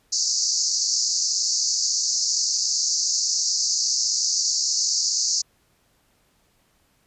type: band-pass noise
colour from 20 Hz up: white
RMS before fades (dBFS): -23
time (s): 0.12-5.42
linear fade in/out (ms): 10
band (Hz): 4500 to 6900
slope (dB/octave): 96
effects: pink hiss -64 dBFS RMS until 7.06 s + resampled to 32000 Hz